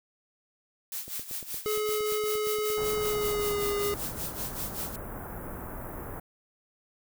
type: noise with tremolo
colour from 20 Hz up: blue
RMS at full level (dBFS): -34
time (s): 0.92-4.96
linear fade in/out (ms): 2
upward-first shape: sine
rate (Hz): 5.2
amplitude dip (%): 75
type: click train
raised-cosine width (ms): 2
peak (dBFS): -32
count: 31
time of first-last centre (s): 1.08-4.556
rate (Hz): 8.63
type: tone with pitch glide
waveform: square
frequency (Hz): 425 to 408.6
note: G#4 to G#4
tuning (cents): +40 to -28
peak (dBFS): -28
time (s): 1.66-3.94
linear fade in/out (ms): 0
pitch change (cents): -68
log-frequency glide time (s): 2.94-3.68
type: band-stop noise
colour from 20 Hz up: pink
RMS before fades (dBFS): -39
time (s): 2.77-6.2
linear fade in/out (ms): 5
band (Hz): 1500 to 13000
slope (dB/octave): 24
effects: none